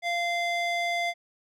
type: tone with band-pass filter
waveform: square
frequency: 692 Hz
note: F5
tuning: 16 cents flat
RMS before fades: -28 dBFS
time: 0.02-1.14 s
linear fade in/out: 50 ms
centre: 2000 Hz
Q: 0.98
effects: none